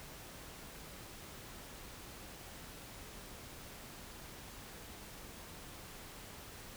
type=silence; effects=pink hiss -51 dBFS RMS until 6.76 s